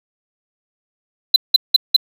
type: tone bursts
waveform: triangle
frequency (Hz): 4029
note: B7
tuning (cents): +34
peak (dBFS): -3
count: 4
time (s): 1.34-1.964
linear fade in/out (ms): 5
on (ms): 21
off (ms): 180
effects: none